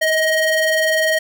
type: ring-modulated tone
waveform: square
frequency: 625 Hz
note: D#5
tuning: 8 cents sharp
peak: -12 dBFS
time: 0.01-1.19 s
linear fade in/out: 10 ms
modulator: 1260 Hz
effects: none